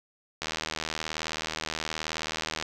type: click train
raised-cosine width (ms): 0.2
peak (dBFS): -13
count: 175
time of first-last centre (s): 0.42-2.625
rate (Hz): 78.9
effects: none